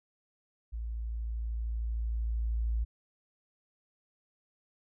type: tone with level ramp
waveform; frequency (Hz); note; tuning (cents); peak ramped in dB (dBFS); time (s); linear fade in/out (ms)
sine; 56.5; A1; +47; -34 to -27; 0.72-2.85; 20
effects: none